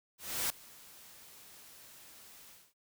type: noise with ADSR envelope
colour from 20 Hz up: white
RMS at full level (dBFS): -32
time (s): 0.18-2.74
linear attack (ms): 320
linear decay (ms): 3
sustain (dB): -23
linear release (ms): 250
effects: none